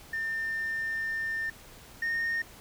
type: tone pair in turn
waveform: sine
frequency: 1800 / 1838.9 Hz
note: A6 / A#6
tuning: +39 / -24 cents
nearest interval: unison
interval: 37 cents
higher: second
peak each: -28 / -25 dBFS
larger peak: second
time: 0.13-1.5 / 2.02-2.42 s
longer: first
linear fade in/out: 5 ms
effects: tanh soft clip ceiling -26 dBFS + pink hiss -51 dBFS RMS until 2.6 s